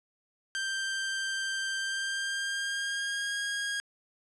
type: tone with pitch glide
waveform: sawtooth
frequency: 1572 to 1633.1 Hz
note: G6 to G#6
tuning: +4 to -30 cents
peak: -27 dBFS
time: 0.55-3.8 s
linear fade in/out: 0 ms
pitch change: +66 cents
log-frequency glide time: 1.75-3.38 s
effects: resampled to 22050 Hz + 10-bit